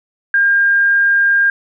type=tone; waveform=sine; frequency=1607 Hz; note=G6; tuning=43 cents sharp; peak=-9 dBFS; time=0.34-1.5 s; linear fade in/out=2 ms; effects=none